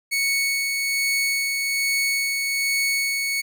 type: tone with tremolo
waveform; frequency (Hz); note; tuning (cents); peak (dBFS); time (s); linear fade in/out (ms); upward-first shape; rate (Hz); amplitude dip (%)
sawtooth; 2217; C#7; 0; -16; 0.11-3.42; 20; sine; 1.2; 30
effects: none